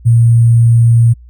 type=tone with sample-and-hold; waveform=sine; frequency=116.54 Hz; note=A#2; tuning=in tune; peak=-4 dBFS; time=0.05-1.14 s; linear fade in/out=20 ms; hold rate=8820 Hz; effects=added 60 Hz sine -34 dBFS peak until 1.29 s